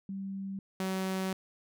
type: tone pair in turn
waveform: sine / sawtooth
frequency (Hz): 194.6 / 189.06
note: G3 / F#3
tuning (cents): -12 / +38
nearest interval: minor second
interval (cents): 50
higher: first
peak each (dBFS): -35 / -27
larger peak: second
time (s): 0.09-0.59 / 0.8-1.33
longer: second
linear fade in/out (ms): 2
effects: none